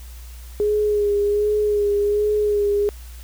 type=tone with vibrato; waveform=sine; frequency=414.5 Hz; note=G#4; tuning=3 cents flat; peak=-16 dBFS; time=0.6-2.89 s; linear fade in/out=0 ms; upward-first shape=sine; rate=1.3 Hz; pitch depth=29 cents each way; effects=added 60 Hz sine -35 dBFS peak until 3.23 s + white hiss -47 dBFS RMS until 3.23 s